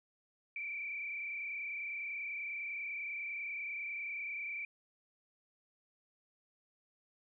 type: tone with frequency modulation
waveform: sine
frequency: 2326 Hz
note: D7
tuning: 17 cents flat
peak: -38 dBFS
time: 0.56-4.65 s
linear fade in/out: 2 ms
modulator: 30.1 Hz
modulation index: 2.2
effects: none